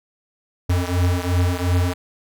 square beating tone pair, 88 / 90.8 Hz, F2 / F#2, +14 / -32 cents, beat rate 2.8 Hz, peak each -20 / -22 dBFS, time 0.69-1.94 s, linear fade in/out 10 ms, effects none

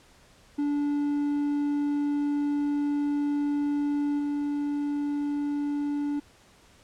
triangle tone with level steps, 289.8 Hz, D4, 23 cents flat, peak -22 / -24 dBFS, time 0.58-6.2 s, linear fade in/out 10 ms, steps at 4.18 s, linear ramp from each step 20 ms, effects pink hiss -57 dBFS RMS until 6.83 s + low-pass 9000 Hz 12 dB/octave

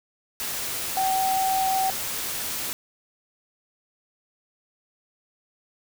sine tone in noise, 764 Hz, G5, 45 cents flat, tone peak -21 dBFS, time 0.97-1.9 s, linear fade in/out 0 ms, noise white, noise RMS -30 dBFS, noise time 0.4-2.73 s, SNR +6 dB, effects none

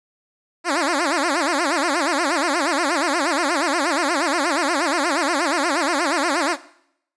10% pulse tone with vibrato, 311.1 Hz, D#4, in tune, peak -10 dBFS, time 0.64-6.57 s, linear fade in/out 50 ms, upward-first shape sine, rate 8.4 Hz, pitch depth 240 cents each way, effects noise-tail reverb RT60 0.7 s tail -17 dB re dry + resampled to 22050 Hz

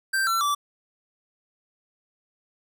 square tone with pitch steps, 1568 / 1349.3 / 1161.2 Hz, G6 / E6 / D6, 0 / +40 / -20 cents, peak -22 dBFS, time 0.13-0.55 s, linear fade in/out 10 ms, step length 140 ms, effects none

